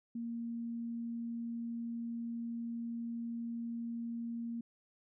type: tone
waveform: sine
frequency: 233.1 Hz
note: A#3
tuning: in tune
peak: -37 dBFS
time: 0.15-4.61 s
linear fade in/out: 5 ms
effects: none